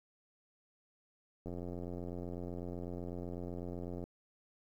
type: click train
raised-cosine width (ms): 2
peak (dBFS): -30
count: 228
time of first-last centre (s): 1.46-4.04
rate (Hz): 88
effects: 11-bit